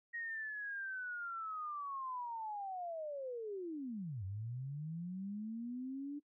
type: linear two-way sweep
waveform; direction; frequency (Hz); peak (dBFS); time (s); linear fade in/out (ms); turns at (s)
sine; down then up; 1886 to 91.7 to 294.1; -40; 0.13-6.2; 20; 4.24
effects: noise-tail reverb RT60 0.1 s tail -23 dB re dry